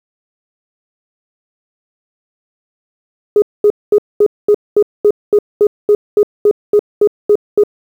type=tone bursts; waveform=sine; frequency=415.3 Hz; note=G#4; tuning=in tune; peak=-4 dBFS; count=16; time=3.36-7.636 s; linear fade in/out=2 ms; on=61 ms; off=220 ms; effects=tanh soft clip ceiling 0 dBFS + 7-bit